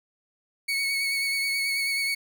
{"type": "tone with vibrato", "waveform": "30% pulse", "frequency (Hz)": 2217, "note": "C#7", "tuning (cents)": 0, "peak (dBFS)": -22, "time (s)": [0.68, 2.15], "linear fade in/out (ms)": 10, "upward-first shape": "triangle", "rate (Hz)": 9.3, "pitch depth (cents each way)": 27, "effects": []}